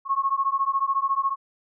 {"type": "beating tone pair", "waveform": "sine", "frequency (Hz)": [1086, 1100], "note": ["C#6", "C#6"], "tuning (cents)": [-36, -14], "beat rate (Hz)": 14, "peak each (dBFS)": -24, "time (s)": [0.05, 1.36], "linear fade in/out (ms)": 50, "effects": []}